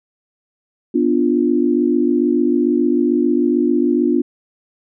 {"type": "chord", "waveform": "sine", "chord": "B diminished", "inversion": "none", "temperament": "equal", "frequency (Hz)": [246.9, 293.7, 349.2], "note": ["B3", "D4", "F4"], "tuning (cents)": [0, 0, 0], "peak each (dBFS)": -17, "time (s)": [0.94, 4.22], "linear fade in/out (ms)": 10, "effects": []}